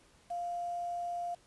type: tone with quantisation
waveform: sine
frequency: 698.5 Hz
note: F5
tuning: in tune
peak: -34 dBFS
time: 0.3-1.35 s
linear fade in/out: 10 ms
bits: 9
effects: pink hiss -64 dBFS RMS until 1.46 s + resampled to 24000 Hz